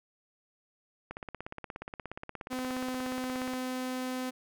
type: click train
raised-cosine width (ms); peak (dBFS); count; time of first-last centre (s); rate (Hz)
0.5; -24; 42; 1.11-3.536; 16.9
type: tone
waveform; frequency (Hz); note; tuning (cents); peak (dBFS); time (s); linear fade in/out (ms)
sawtooth; 255.5; C4; -41; -29; 2.5-4.31; 20
effects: none